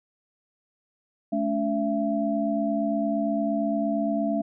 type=tone cluster; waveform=sine; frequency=215.6 / 284.3 / 670 Hz; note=A3 / C#4 / E5; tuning=-35 / +44 / +28 cents; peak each=-27 dBFS; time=1.32-4.42 s; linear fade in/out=10 ms; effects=none